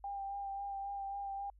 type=tone with vibrato; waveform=sine; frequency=794 Hz; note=G5; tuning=22 cents sharp; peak=-38 dBFS; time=0.04-1.5 s; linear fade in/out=2 ms; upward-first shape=sine; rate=3.7 Hz; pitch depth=19 cents each way; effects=added 50 Hz sine -59 dBFS peak until 1.59 s